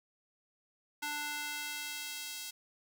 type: tone with high-pass filter sweep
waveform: square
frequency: 295.1 Hz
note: D4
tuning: 8 cents sharp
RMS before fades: -40 dBFS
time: 1.02-2.51 s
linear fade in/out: 10 ms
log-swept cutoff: 1100 to 4000 Hz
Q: 0.86
effects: none